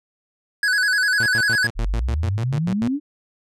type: tone with vibrato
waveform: square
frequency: 1581 Hz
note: G6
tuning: 14 cents sharp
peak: -17 dBFS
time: 0.63-1.67 s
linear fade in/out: 2 ms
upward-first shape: square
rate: 10 Hz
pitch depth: 89 cents each way
type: tone bursts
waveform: sawtooth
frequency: 115 Hz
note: A#2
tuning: 23 cents flat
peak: -22 dBFS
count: 12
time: 1.2-2.879 s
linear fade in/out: 0 ms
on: 62 ms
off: 85 ms
type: exponential sweep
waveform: sine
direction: up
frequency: 37.48 to 304.6 Hz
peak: -19 dBFS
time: 1.75-3 s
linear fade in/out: 50 ms
effects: low-pass 8000 Hz 12 dB/octave